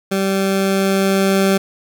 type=tone with level ramp; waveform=20% pulse; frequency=194 Hz; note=G3; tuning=18 cents flat; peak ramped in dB=-11 to -7 dBFS; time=0.11-1.58 s; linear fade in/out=10 ms; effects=none